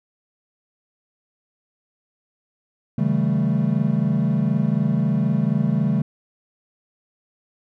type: chord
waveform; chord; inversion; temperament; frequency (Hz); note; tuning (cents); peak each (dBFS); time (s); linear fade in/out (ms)
triangle; A dominant seventh; first; equal with one note detuned; 138.59 / 161.42 / 196 / 220; C#3 / E3 / G3 / A3; 0 / -36 / 0 / 0; -21; 2.98-6.02; 5
effects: none